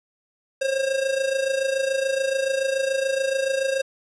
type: tone with amplitude modulation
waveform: square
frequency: 537 Hz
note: C5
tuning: 45 cents sharp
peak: -19 dBFS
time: 0.61-3.82 s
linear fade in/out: 10 ms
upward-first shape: sine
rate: 27 Hz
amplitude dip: 65%
effects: resampled to 22050 Hz + 8-bit